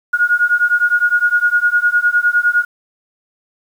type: beating tone pair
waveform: sine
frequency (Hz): 1434 / 1443.8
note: F6 / F#6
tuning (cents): +45 / -43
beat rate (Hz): 9.8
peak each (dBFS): -14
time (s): 0.13-2.65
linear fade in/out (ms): 10
effects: 7-bit